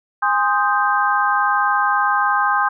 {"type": "chord", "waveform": "sine", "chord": "Ab major seventh", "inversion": "none", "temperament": "equal with one note detuned", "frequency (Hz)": [821.1, 1046.5, 1244.5, 1568], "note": ["Ab5", "C6", "Eb6", "G6"], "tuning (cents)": [-20, 0, 0, 0], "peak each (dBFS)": -20, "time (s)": [0.22, 2.69], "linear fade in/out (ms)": 10, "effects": []}